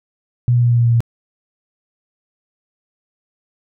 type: tone with pitch steps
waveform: sine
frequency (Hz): 121.8 / 120.96 / 120.12 / 119.29 / 118.47 / 117.65 / 116.84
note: B2 / B2 / B2 / A#2 / A#2 / A#2 / A#2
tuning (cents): -24 / -36 / -48 / +40 / +28 / +16 / +4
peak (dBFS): -10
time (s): 0.48-1.005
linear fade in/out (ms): 0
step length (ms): 75
effects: none